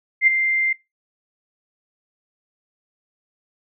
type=tone with ADSR envelope; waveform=sine; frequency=2093 Hz; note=C7; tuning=in tune; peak=-9 dBFS; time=0.21-0.73 s; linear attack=61 ms; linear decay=14 ms; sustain=-8 dB; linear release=7 ms; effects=noise-tail reverb RT60 0.2 s tail -19 dB re dry